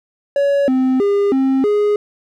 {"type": "tone with pitch steps", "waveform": "triangle", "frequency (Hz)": [563, 259.4, 403.7, 266.4, 415.3], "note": ["C#5", "C4", "G#4", "C4", "G#4"], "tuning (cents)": [27, -15, -49, 31, 0], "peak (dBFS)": -10, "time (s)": [0.36, 1.96], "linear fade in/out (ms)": 2, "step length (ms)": 320, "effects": []}